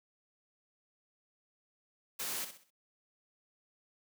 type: noise with echo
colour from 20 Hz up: white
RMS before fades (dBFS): -38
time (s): 2.19-2.45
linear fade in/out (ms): 10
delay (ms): 64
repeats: 4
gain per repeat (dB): -9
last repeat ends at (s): 2.706
effects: high-pass 150 Hz 12 dB/octave